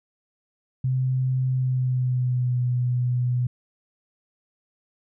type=tone with pitch glide; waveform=sine; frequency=129.4 to 123.84 Hz; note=C3 to B2; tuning=-19 to +5 cents; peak=-20 dBFS; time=0.84-3.47 s; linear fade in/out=5 ms; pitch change=-76 cents; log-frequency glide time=1.5-2.61 s; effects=none